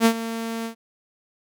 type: tone with ADSR envelope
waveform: sawtooth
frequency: 227.5 Hz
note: A#3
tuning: 42 cents flat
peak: -8 dBFS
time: 0-0.75 s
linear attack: 54 ms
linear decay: 76 ms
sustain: -15 dB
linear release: 98 ms
effects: none